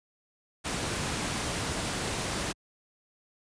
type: noise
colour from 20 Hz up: pink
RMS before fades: -31 dBFS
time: 0.64-2.53 s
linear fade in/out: 20 ms
effects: high-pass 60 Hz 12 dB/octave + resampled to 22050 Hz